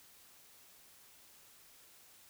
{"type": "silence", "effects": ["white hiss -61 dBFS RMS until 2.29 s"]}